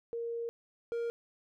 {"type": "tone pair in turn", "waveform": ["sine", "triangle"], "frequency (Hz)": [466.2, 467.9], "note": ["A#4", "A#4"], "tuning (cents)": [0, 6], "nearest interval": "unison", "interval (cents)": 6, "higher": "second", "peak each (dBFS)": [-34, -30], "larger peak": "second", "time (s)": [[0.13, 0.49], [0.92, 1.1]], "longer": "first", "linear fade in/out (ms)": 0, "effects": []}